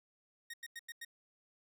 sawtooth tone bursts, 1864.7 Hz, A#6, in tune, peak -40 dBFS, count 5, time 0.5-1.049 s, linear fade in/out 5 ms, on 37 ms, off 91 ms, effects none

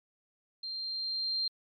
sine tone with level ramp, 4175 Hz, C8, 5 cents flat, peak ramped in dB -36 to -28 dBFS, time 0.63-1.48 s, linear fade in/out 5 ms, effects MP3 64 kbps

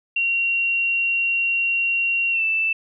sine tone with pitch glide, 2750 to 2652 Hz, F7 to E7, -27 to +10 cents, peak -18 dBFS, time 0.16-2.73 s, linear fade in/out 5 ms, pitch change -63 cents, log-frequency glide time 2.31-2.43 s, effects none

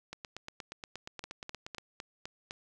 two click trains, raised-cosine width 0.2 ms, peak -24 / -23 dBFS, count 15 / 6, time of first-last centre 0.13-1.783 / 1.24-2.509 s, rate 8.47 / 3.94 Hz, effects none

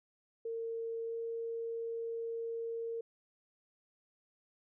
sine tone with pitch glide, 456.9 to 459.5 Hz, A#4 to A#4, -35 to -25 cents, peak -36 dBFS, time 0.45-3.01 s, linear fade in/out 5 ms, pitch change +10 cents, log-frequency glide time 1.06-1.14 s, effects none

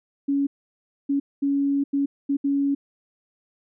sine tone bursts at uneven times, 280 Hz, C#4, 18 cents sharp, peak -19 dBFS, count 6, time 0.28-0.47 / 1.09-1.2 / 1.42-1.84 / 1.93-2.06 / 2.29-2.37 / 2.44-2.75 s, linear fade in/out 10 ms, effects none

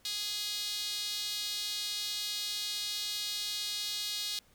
sawtooth tone with high-pass filter, 415.3 Hz, G#4, in tune, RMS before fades -36 dBFS, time 0.05-4.39 s, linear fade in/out 2 ms, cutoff 3900 Hz, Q 3.4, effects pink hiss -65 dBFS RMS until 4.54 s

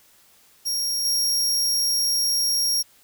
sawtooth tone with level steps, 5588 Hz, F8, in tune, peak -20 / -17 dBFS, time 0.65-2.83 s, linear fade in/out 20 ms, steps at 1.05 s, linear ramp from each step 2 ms, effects white hiss -56 dBFS RMS until 3.03 s

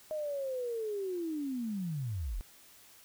sine linear sweep, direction down, 626 to 31.95 Hz, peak -33 dBFS, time 0.11-2.41 s, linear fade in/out 0 ms, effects white hiss -58 dBFS RMS until 3.04 s

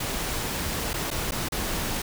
pink noise with dropouts, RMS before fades -29 dBFS, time 0-2.02 s, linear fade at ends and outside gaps 5 ms, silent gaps 0.933-0.939 / 1.105-1.112 / 1.31-1.319 / 1.487-1.52 s, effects none

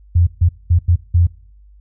sine tone bursts at uneven times, 86.7 Hz, F2, 12 cents flat, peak -8 dBFS, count 5, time 0.15-0.27 / 0.41-0.49 / 0.7-0.79 / 0.88-0.96 / 1.14-1.27 s, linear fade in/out 10 ms, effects noise-tail reverb RT60 0.6 s tail -23 dB re dry + added 50 Hz sine -42 dBFS peak until 1.8 s

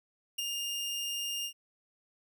sawtooth tone with ADSR envelope, 2818 Hz, F7, 15 cents sharp, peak -26 dBFS, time 0.38-1.53 s, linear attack 10 ms, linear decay 14 ms, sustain -4 dB, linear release 82 ms, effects none

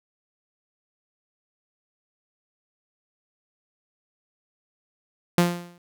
sawtooth tone with exponential decay, 174.4 Hz, F3, 2 cents flat, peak -10 dBFS, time 5.38-5.78 s, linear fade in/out 2 ms, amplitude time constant 86 ms, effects none

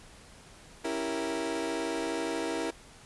30% pulse chord, C# diminished seventh, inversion none, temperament equal, 277.2 / 329.6 / 392 / 466.2 Hz, C#4 / E4 / G4 / Bb4, 0 / 0 / 0 / 0 cents, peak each -36 / -31 / -37 / -33 dBFS, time 0.84-2.71 s, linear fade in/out 10 ms, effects pink hiss -53 dBFS RMS until 3.05 s + resampled to 24000 Hz

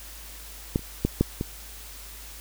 clicks, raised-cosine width 3 ms, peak -9 / -29 / -8 / -6 / -14 dBFS, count 5, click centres 0.759 / 0.793 / 1.05 / 1.21 / 1.411 s, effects added 52 Hz sine -44 dBFS peak until 2.4 s + white hiss -44 dBFS RMS until 2.4 s

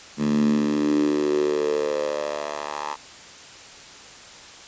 10% pulse tone with high-pass filter sweep, 74 Hz, D2, 14 cents sharp, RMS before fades -23 dBFS, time 0.17-2.97 s, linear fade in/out 50 ms, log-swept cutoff 190 to 880 Hz, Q 6.5, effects white hiss -43 dBFS RMS until 4.67 s + resampled to 16000 Hz

